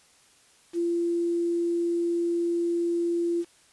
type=tone with quantisation; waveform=sine; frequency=342.1 Hz; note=F4; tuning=36 cents flat; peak=-23 dBFS; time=0.73-3.45 s; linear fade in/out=50 ms; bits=8; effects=white hiss -59 dBFS RMS until 3.72 s + resampled to 24000 Hz